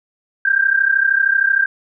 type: tone pair together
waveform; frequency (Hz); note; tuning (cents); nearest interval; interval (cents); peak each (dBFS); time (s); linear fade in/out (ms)
sine; 1571 / 1604; G6 / G6; +3 / +39; unison; 36; -15; 0.45-1.66; 5
effects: none